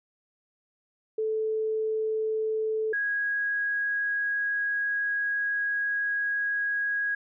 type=tone pair in turn; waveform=sine; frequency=437.3 / 1651 Hz; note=A4 / G#6; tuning=-11 / -11 cents; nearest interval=octave + major seventh; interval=2300 cents; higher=second; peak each=-25 dBFS; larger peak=neither; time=1.18-2.93 / 2.93-7.15 s; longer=second; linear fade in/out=5 ms; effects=none